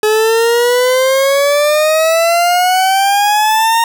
40% pulse exponential sweep, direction up, 424.7 to 929 Hz, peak -8 dBFS, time 0.03-3.84 s, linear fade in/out 2 ms, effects none

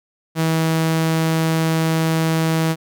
sawtooth tone, 161.5 Hz, E3, 35 cents flat, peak -12 dBFS, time 0.35-2.76 s, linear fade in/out 50 ms, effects none

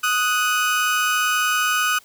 30% pulse tone pair together, 1249.2 / 1480 Hz, D#6 / F#6, +7 / 0 cents, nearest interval minor third, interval 293 cents, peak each -18 dBFS, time 0.03-1.99 s, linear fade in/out 10 ms, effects white hiss -52 dBFS RMS until 2.04 s

